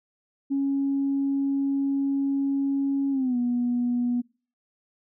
sine tone with pitch glide, 276.2 to 243.2 Hz, C#4 to B3, -6 to -26 cents, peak -21 dBFS, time 0.5-4.22 s, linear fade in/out 20 ms, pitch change -220 cents, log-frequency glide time 3.11-3.37 s, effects noise-tail reverb RT60 0.4 s tail -25 dB re dry + tanh soft clip ceiling -17 dBFS

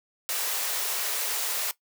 white high-pass noise, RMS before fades -29 dBFS, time 0.29-1.71 s, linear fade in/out 0 ms, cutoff 400 Hz, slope 48 dB/octave, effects noise-tail reverb RT60 0.1 s tail -17 dB re dry

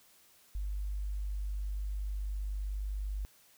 sine tone, 49.94 Hz, G1, 33 cents sharp, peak -33 dBFS, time 0.55-3.25 s, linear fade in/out 0 ms, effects white hiss -63 dBFS RMS until 3.57 s

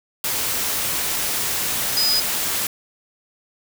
sine tone in noise, 4978 Hz, D#8, in tune, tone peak -17 dBFS, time 1.97-2.2 s, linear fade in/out 2 ms, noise white, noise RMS -23 dBFS, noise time 0.24-2.67 s, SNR +3 dB, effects none

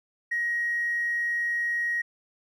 triangle tone with tanh clipping, 1889 Hz, A#6, 22 cents sharp, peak -24 dBFS, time 0.31-2.02 s, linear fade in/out 10 ms, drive 1 dB, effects none

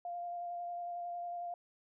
sine tone with vibrato, 698.5 Hz, F5, in tune, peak -38 dBFS, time 0.05-1.54 s, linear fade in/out 2 ms, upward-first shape square, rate 11 Hz, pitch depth 11 cents each way, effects none

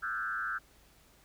sine tone with frequency modulation, 1451 Hz, F#6, 34 cents flat, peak -32 dBFS, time 0.02-0.59 s, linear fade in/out 20 ms, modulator 113 Hz, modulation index 1.5, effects added 50 Hz sine -65 dBFS peak until 1.24 s + pink hiss -63 dBFS RMS until 1.24 s

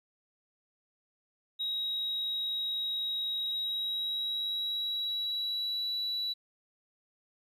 sine tone with pitch glide, 3812 to 3935 Hz, A#7 to B7, +38 to -7 cents, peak -29 dBFS, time 1.59-6.34 s, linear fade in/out 20 ms, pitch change +55 cents, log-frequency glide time 3.33-5.89 s, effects tanh soft clip ceiling -28 dBFS + 11-bit

